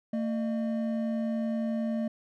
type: tone pair together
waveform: triangle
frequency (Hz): 226 / 607.2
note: A3 / D#5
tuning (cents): +47 / -42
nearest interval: octave + perfect fourth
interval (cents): 1711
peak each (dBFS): -26 / -34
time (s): 0.13-2.08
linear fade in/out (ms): 5
effects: none